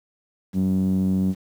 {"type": "tone with low-pass filter", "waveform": "5% pulse", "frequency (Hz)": 94.3, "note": "F#2", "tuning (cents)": 33, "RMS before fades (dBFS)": -21, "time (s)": [0.53, 1.35], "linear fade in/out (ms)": 50, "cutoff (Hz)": 210, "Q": 5.1, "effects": ["8-bit"]}